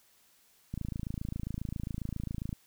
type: click train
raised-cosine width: 5 ms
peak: -23 dBFS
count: 50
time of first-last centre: 0.74-2.528 s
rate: 27.4 Hz
effects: white hiss -65 dBFS RMS until 2.66 s